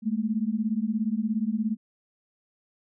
sine beating tone pair, 209.5 / 226.5 Hz, G#3 / A#3, +15 / -50 cents, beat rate 17 Hz, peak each -27 dBFS, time 0.02-1.77 s, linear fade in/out 50 ms, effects none

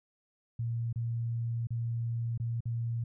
sine tone with dropouts, 116.54 Hz, A#2, in tune, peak -30 dBFS, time 0.59-3.04 s, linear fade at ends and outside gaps 5 ms, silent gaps 0.928-0.958 / 1.671-1.705 / 2.377-2.399 / 2.606-2.655 s, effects none

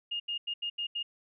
sine tone bursts at uneven times, 2840 Hz, F7, 28 cents sharp, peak -31 dBFS, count 6, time 0.11-0.2 / 0.28-0.38 / 0.47-0.54 / 0.62-0.7 / 0.78-0.87 / 0.95-1.03 s, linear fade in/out 10 ms, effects none

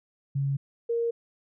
sine tone pair in turn, 138.59 / 466.2 Hz, C#3 / A#4, 0 / 0 cents, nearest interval octave + major sixth, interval 2100 cents, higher second, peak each -24 dBFS, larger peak neither, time 0.35-0.57 / 0.89-1.11 s, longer neither, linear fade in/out 10 ms, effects none

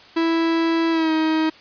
45% pulse tone with pitch glide, 329.6 to 316.2 Hz, E4 to D#4, 0 to +28 cents, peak -17 dBFS, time 0.16-1.5 s, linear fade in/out 10 ms, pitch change -72 cents, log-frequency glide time 0.91-1.12 s, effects white hiss -46 dBFS RMS until 1.6 s + resampled to 11025 Hz

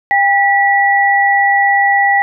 sine tone pair together, 800 / 1947.2 Hz, G5 / B6, +35 / -25 cents, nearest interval octave + minor third, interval 1540 cents, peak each -11 dBFS, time 0.11-2.22 s, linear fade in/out 0 ms, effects none

